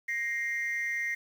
sine tone pair together, 1870.9 / 2100 Hz, A#6 / C7, +6 / +6 cents, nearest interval major second, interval 200 cents, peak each -30 / -30 dBFS, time 0.08-1.15 s, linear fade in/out 10 ms, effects tanh soft clip ceiling -26 dBFS + 9-bit

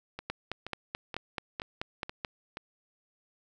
two click trains, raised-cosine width 0.3 ms, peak -17 / -22 dBFS, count 10 / 6, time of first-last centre 0.3-2.248 / 0.19-2.571 s, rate 4.62 / 2.1 Hz, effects none

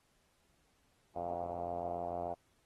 5% pulse tone with low-pass filter, 86.8 Hz, F2, 10 cents flat, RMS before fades -39 dBFS, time 1.15-2.35 s, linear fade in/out 20 ms, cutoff 690 Hz, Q 6.8, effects pink hiss -74 dBFS RMS until 2.65 s + AAC 32 kbps

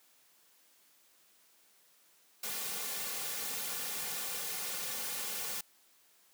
white noise with comb filter, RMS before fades -38 dBFS, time 2.43-5.61 s, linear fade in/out 5 ms, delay 3.1 ms, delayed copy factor -0.8, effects white hiss -66 dBFS RMS until 6.33 s + high-pass 200 Hz 12 dB/octave

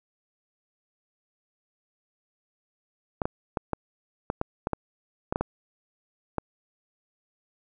clicks, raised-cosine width 1 ms, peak -12 dBFS, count 12, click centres 3.218 / 3.255 / 3.572 / 3.733 / 4.301 / 4.414 / 4.671 / 4.733 / 5.325 / 5.359 / 5.41 / 6.383 s, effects none

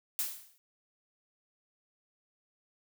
blue noise with exponential decay, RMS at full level -30 dBFS, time 0.19-0.58 s, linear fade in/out 0 ms, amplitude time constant 84 ms, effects none

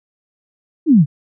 sine exponential sweep, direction down, 351.5 to 130.5 Hz, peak -6 dBFS, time 0.86-1.06 s, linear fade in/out 50 ms, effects none

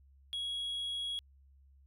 sine tone, 3322 Hz, G#7, in tune, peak -32 dBFS, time 0.33-1.19 s, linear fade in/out 0 ms, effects tanh soft clip ceiling -34 dBFS + added 68 Hz sine -59 dBFS peak until 1.86 s

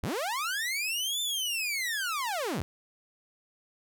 sawtooth linear two-way sweep, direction up then down, 51.91 to 3578 to 51.91 Hz, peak -26 dBFS, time 0.03-2.62 s, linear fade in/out 0 ms, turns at 1.21 s, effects none

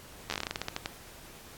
slowing click train, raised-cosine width 0.2 ms, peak -14 dBFS, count 15, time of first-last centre 0.3-0.859 s, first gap 11 ms, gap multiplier 1.18, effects pink hiss -50 dBFS RMS until 1.57 s + AAC 64 kbps

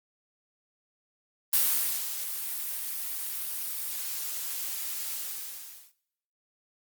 blue noise with ADSR envelope, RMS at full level -23 dBFS, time 1.53-5.93 s, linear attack 3 ms, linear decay 530 ms, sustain -11 dB, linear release 810 ms, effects noise-tail reverb RT60 0.8 s tail -21 dB re dry + Opus 32 kbps

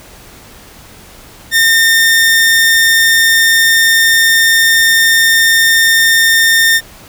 sawtooth tone, 1817 Hz, A#6, 45 cents flat, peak -3 dBFS, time 1.51-6.81 s, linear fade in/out 50 ms, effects pink hiss -37 dBFS RMS until 7.08 s

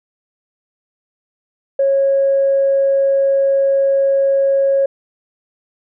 sine tone, 548 Hz, C#5, 20 cents flat, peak -10 dBFS, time 1.79-4.86 s, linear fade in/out 5 ms, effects tanh soft clip ceiling -6 dBFS

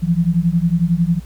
sine beating tone pair, 164.81 / 175.81 Hz, E3 / F3, 0 / +12 cents, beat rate 11 Hz, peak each -16 dBFS, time 0.02-1.2 s, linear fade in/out 20 ms, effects added 60 Hz sine -33 dBFS peak until 1.25 s + pink hiss -48 dBFS RMS until 1.25 s

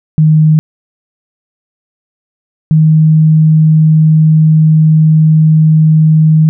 sine tone pair in turn, 155.56 / 156.82 Hz, D#3 / D#3, 0 / +14 cents, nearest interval unison, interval 14 cents, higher second, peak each -3 dBFS, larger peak neither, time 0.18-0.59 / 2.71-6.49 s, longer second, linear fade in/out 0 ms, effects none

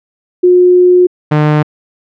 sine / sawtooth tone pair in turn, 360.1 / 150.97 Hz, F#4 / D3, -47 / +48 cents, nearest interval octave + minor third, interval 1505 cents, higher first, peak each -3 dBFS, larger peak neither, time 0.43-1.07 / 1.31-1.63 s, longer first, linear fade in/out 10 ms, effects low-pass 2000 Hz 12 dB/octave

